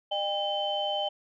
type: tone cluster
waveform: sine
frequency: 606 / 801 / 3068 Hz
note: D#5 / G5 / G7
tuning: -46 / +37 / -38 cents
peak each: -31 dBFS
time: 0.11-1.09 s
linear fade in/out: 10 ms
effects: tanh soft clip ceiling -17 dBFS